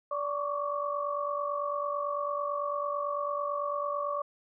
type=tone cluster; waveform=sine; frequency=580 / 1111 / 1160 Hz; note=D5 / C#6 / D6; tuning=-22 / +4 / -22 cents; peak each=-33 / -34 / -35 dBFS; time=0.11-4.22 s; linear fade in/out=5 ms; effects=none